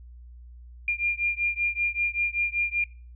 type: beating tone pair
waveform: sine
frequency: 2400 / 2405.2 Hz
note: D7 / D7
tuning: +37 / +41 cents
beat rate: 5.2 Hz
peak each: -27 dBFS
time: 0.88-2.84 s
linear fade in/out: 2 ms
effects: noise-tail reverb RT60 0.4 s tail -22 dB re dry + added 60 Hz sine -43 dBFS peak until 3.15 s